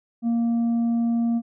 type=tone with tanh clipping; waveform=triangle; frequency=233.1 Hz; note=A#3; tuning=in tune; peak=-20 dBFS; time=0.22-1.42 s; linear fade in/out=50 ms; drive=8 dB; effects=none